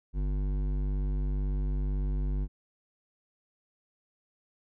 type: tone with hard clipping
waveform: triangle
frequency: 49 Hz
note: G1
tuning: in tune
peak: -29 dBFS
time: 0.13-2.48 s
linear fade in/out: 50 ms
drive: 16 dB
effects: none